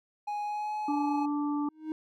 triangle tone with pitch glide, 830.6 to 848.1 Hz, G#5 to G#5, 0 to +36 cents, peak -29 dBFS, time 0.27-1.26 s, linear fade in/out 10 ms, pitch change +36 cents, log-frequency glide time 0.43-0.74 s
harmonic tone, 292.3 Hz, D4, 8 cents flat, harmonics 1 / 3 / 4, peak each -28 / -38 / -40 dBFS, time 0.88-1.69 s, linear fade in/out 5 ms
triangle tone with exponential growth, 312.5 Hz, D#4, 8 cents sharp, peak -26 dBFS, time 1.68-1.92 s, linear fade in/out 1 ms, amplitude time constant 51 ms
effects none

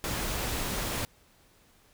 pink noise, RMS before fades -32 dBFS, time 0.04-1.05 s, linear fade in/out 0 ms, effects pink hiss -62 dBFS RMS until 1.93 s

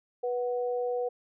sine tone pair together, 490.1 / 740 Hz, B4 / F#5, -13 / 0 cents, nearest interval perfect fifth, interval 713 cents, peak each -28 / -36 dBFS, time 0.23-1.09 s, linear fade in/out 10 ms, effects none

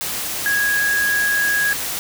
sine tone in noise, 1653 Hz, G#6, 9 cents flat, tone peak -16 dBFS, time 0.46-1.73 s, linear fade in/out 0 ms, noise white, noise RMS -25 dBFS, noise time 0.01-1.99 s, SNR +6 dB, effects none

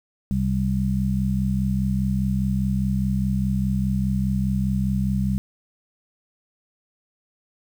harmonic tone, 64.9 Hz, C2, 13 cents flat, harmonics 1 / 2 / 3, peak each -26 / -25 / -22 dBFS, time 0.31-5.38 s, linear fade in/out 0 ms, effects 8-bit

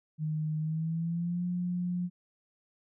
sine tone with pitch glide, 154.8 to 177.82 Hz, D#3 to F3, -9 to +31 cents, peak -29 dBFS, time 0.18-2.1 s, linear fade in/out 50 ms, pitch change +240 cents, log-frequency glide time 0.59-1.45 s, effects none

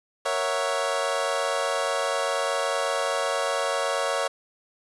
25% pulse chord, F# dominant seventh, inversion first, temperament equal, 466.2 / 554.4 / 659.3 / 740 Hz, A#4 / C#5 / E5 / F#5, 0 / 0 / 0 / 0 cents, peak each -28 / -23 / -26 / -29 dBFS, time 0.25-4.28 s, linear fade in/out 10 ms, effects resampled to 24000 Hz + 8-bit

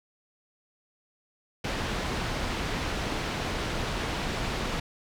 pink low-pass noise, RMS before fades -31 dBFS, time 1.64-4.8 s, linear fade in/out 5 ms, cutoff 4400 Hz, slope 12 dB/octave, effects none

